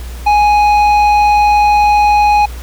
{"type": "tone with tanh clipping", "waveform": "triangle", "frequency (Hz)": 832, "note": "G#5", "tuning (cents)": 3, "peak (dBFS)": -8, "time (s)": [0.26, 2.46], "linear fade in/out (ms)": 10, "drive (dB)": 13, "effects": ["added 60 Hz sine -23 dBFS peak until 2.62 s", "pink hiss -35 dBFS RMS until 2.62 s"]}